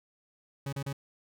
40% pulse tone bursts, 138.8 Hz, C#3, 3 cents sharp, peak -32 dBFS, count 3, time 0.66-0.929 s, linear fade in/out 5 ms, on 67 ms, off 34 ms, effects none

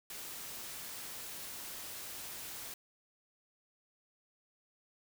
white noise, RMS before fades -45 dBFS, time 0.1-2.74 s, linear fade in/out 2 ms, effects none

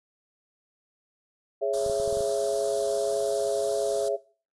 sine chord, C# minor, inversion second, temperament just, 415.8 / 554.4 / 665.2 Hz, G#4 / C#5 / E5, +2 / 0 / +16 cents, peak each -28 dBFS, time 1.61-4.17 s, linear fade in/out 20 ms
white band-stop noise, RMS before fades -38 dBFS, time 1.73-4.09 s, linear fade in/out 10 ms, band 1500 to 3400 Hz, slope 48 dB/octave
clicks, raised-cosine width 5 ms, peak -29 dBFS, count 7, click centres 1.863 / 1.898 / 2 / 2.077 / 2.127 / 2.171 / 2.207 s
effects noise-tail reverb RT60 0.4 s tail -20 dB re dry + resampled to 24000 Hz

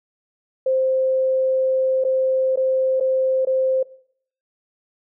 sine tone with dropouts, 523.3 Hz, C5, in tune, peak -16 dBFS, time 0.66-3.83 s, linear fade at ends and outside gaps 5 ms, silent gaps 2.04-2.048 / 2.559-2.572 / 3-3.007 / 3.451-3.47 s, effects noise-tail reverb RT60 0.6 s tail -20 dB re dry

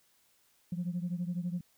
sine beating tone pair, 172.7 / 184.7 Hz, F3 / F#3, -19 / -3 cents, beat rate 12 Hz, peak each -33 / -36 dBFS, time 0.72-1.61 s, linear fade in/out 5 ms, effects tanh soft clip ceiling -27 dBFS + white hiss -69 dBFS RMS until 1.77 s

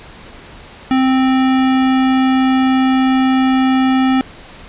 square tone, 261.6 Hz, C4, in tune, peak -11 dBFS, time 0.91-4.21 s, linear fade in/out 0 ms, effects pink hiss -37 dBFS RMS until 4.68 s + resampled to 8000 Hz

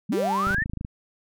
sine linear sweep, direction up, 160.7 to 1864.7 Hz, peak -22 dBFS, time 0.09-0.64 s, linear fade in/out 10 ms
sawtooth tone, 195.9 Hz, G3, 1 cent flat, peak -24 dBFS, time 0.12-0.55 s, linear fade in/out 5 ms
click train, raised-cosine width 5 ms, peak -19 dBFS, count 11, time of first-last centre 0.47-0.849 s, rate 26.4 Hz
effects none

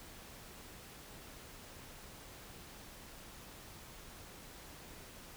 silence, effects pink hiss -53 dBFS RMS until 5.36 s

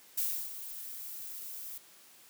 violet noise with ADSR envelope, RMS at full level -31 dBFS, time 0.17-1.78 s, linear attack 11 ms, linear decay 310 ms, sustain -12 dB, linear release 4 ms, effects white hiss -58 dBFS RMS until 2.29 s + high-pass 150 Hz 12 dB/octave

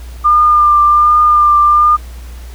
sine tone with vibrato, 1200 Hz, D6, 37 cents sharp, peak -5 dBFS, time 0.24-1.97 s, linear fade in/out 20 ms, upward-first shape triangle, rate 1.3 Hz, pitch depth 24 cents each way, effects added 60 Hz sine -26 dBFS peak until 2.54 s + pink hiss -40 dBFS RMS until 2.54 s

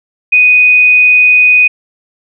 sine tone, 2489 Hz, D#7, in tune, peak -3 dBFS, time 0.32-1.68 s, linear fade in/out 10 ms, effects none

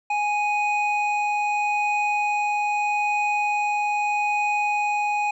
triangle tone pair together, 830.6 / 2491 Hz, G#5 / D#7, 0 / +1 cents, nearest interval octave + perfect fifth, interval 1901 cents, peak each -20 / -24 dBFS, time 0.1-5.31 s, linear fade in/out 5 ms, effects resampled to 24000 Hz

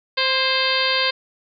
harmonic tone with a mistuned harmonic, 523.3 Hz, C5, in tune, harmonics 1 / 2 / 3 / 4 / 5 / 6 / 7 / 8 / 9, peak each -26 / -26 / -26 / -26 / -26 / -26 / -26 / -26 / -26 dBFS, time 0.17-1.11 s, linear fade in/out 10 ms, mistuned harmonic 3, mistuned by +35 cents, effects none

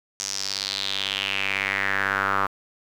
square tone with band-pass filter sweep, 49 Hz, G1, in tune, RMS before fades -26 dBFS, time 0.19-2.47 s, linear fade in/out 10 ms, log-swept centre 6200 to 1200 Hz, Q 4.3, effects 8-bit

